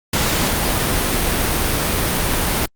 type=noise; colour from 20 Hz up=pink; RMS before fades=-18 dBFS; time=0.13-2.66 s; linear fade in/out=5 ms; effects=Opus 48 kbps